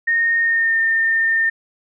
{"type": "tone with pitch glide", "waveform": "sine", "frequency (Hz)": [1845, 1812.3], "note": ["A#6", "A#6"], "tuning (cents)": [-18, -49], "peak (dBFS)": -14, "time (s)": [0.07, 1.5], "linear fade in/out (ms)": 10, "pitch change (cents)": -31, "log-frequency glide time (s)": [0.4, 0.8], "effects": []}